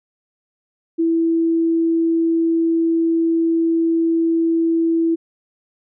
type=tone; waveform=sine; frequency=330 Hz; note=E4; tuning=2 cents sharp; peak=-14 dBFS; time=0.98-5.16 s; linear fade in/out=20 ms; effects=none